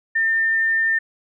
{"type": "tone", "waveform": "sine", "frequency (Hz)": 1803, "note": "A6", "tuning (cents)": 42, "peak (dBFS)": -16, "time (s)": [0.15, 0.99], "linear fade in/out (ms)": 10, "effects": []}